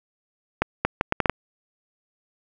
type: accelerating click train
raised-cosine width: 0.5 ms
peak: -4 dBFS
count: 7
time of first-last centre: 0.62-1.296 s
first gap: 230 ms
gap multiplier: 0.7
effects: none